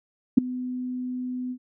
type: tone with ADSR envelope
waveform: sine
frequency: 251.5 Hz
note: B3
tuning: 32 cents sharp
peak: -7 dBFS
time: 0.37-1.58 s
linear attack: 11 ms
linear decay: 8 ms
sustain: -21 dB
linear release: 69 ms
effects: none